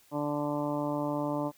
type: harmonic tone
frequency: 146.83 Hz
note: D3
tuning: in tune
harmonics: 1 / 2 / 3 / 4 / 5 / 6 / 7 / 8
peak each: -38 / -32 / -43 / -34 / -44 / -38 / -40 / -47 dBFS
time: 0.11-1.52 s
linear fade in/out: 50 ms
effects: white hiss -62 dBFS RMS until 1.57 s